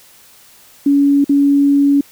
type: tone with dropouts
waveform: sine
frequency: 282.3 Hz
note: C#4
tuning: 32 cents sharp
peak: -8 dBFS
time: 0.86-2.01 s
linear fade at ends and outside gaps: 5 ms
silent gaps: 1.244-1.293 s
effects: white hiss -45 dBFS RMS until 2.11 s